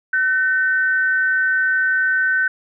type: tone pair together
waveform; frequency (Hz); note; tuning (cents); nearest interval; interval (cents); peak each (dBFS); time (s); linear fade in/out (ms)
sine; 1518.8 / 1825; F#6 / A#6; +45 / -37; minor third; 318; -15 / -25; 0.13-2.48; 5
effects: none